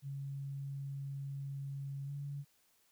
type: tone with pitch glide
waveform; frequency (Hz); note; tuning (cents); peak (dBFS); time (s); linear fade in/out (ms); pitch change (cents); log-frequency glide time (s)
sine; 138.59 to 142.08; C#3 to C#3; 0 to +43; -39; 0.02-2.45; 50; +43; 2.05-2.11
effects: white hiss -72 dBFS RMS until 2.91 s